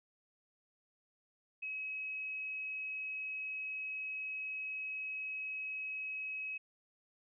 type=tone; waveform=sine; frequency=2556 Hz; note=D#7; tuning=46 cents sharp; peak=-38 dBFS; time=1.62-6.58 s; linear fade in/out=10 ms; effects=none